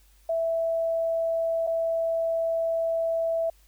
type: tone with dropouts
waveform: sine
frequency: 659.3 Hz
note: E5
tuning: in tune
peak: -23 dBFS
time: 0.29-3.5 s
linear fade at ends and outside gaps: 5 ms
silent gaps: 1.668-1.672 s
effects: added 50 Hz sine -56 dBFS peak until 3.67 s + white hiss -63 dBFS RMS until 3.67 s